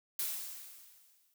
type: noise with exponential decay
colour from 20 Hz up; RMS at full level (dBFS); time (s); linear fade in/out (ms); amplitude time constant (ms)
blue; -34; 0.19-1.34; 2; 250
effects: none